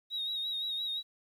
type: tone with vibrato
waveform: sine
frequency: 3788 Hz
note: A#7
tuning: 27 cents sharp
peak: -31 dBFS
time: 0.1-1.03 s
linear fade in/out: 50 ms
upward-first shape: sine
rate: 5.8 Hz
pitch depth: 47 cents each way
effects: tanh soft clip ceiling -29 dBFS + 11-bit